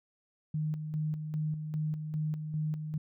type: tone with tremolo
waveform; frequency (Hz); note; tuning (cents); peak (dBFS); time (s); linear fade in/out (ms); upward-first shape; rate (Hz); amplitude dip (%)
sine; 154; D#3; -17; -29; 0.54-2.98; 5; square; 2.5; 50
effects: none